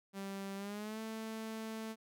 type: tone with pitch glide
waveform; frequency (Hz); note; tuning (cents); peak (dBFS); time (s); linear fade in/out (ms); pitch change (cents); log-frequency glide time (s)
sawtooth; 196 to 221.3; G3 to A3; 0 to +10; -37; 0.13-1.96; 50; +210; 0.56-1
effects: none